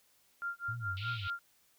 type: tone with tremolo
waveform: sine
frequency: 1393 Hz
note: F6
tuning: 5 cents flat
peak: -33 dBFS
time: 0.42-1.39 s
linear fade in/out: 0 ms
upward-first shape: sine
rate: 4.8 Hz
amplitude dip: 100%
type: tone with vibrato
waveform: sine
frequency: 105.1 Hz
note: G#2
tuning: 21 cents sharp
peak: -38 dBFS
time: 0.68-1.28 s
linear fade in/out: 10 ms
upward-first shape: sine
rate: 2.9 Hz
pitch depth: 220 cents each way
type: band-pass noise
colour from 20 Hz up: white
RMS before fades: -46 dBFS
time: 0.97-1.3 s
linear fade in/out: 0 ms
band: 2400 to 3800 Hz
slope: 48 dB/octave
effects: white hiss -69 dBFS RMS until 1.78 s